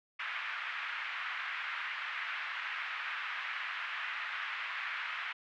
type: band-pass noise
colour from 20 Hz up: pink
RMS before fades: -39 dBFS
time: 0.19-5.33 s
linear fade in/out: 10 ms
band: 1300 to 2600 Hz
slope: 24 dB/octave
effects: none